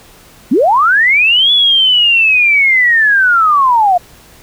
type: linear two-way sweep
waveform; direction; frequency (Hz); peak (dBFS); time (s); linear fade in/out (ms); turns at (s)
sine; up then down; 200.9 to 3443 to 687; -6; 0.51-3.98; 10; 1.52
effects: pink hiss -41 dBFS RMS until 4.42 s